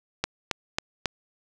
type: click train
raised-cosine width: 0.2 ms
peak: -7 dBFS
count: 4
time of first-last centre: 0.24-1.057 s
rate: 3.67 Hz
effects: 7-bit